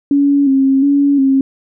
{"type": "tone with vibrato", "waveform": "sine", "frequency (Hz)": 275.9, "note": "C#4", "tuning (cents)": -8, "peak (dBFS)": -8, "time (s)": [0.11, 1.41], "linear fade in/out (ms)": 2, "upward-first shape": "square", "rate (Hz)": 1.4, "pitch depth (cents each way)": 42, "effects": []}